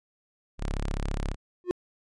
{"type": "tone", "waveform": "sawtooth", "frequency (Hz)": 34.67, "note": "C#1", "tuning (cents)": 1, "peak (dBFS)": -24, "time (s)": [0.58, 1.36], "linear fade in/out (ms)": 50}
{"type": "tone with exponential growth", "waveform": "triangle", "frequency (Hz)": 358.7, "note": "F4", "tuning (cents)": 46, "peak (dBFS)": -16, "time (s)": [1.64, 1.71], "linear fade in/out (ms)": 0, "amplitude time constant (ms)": 15}
{"effects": ["resampled to 22050 Hz"]}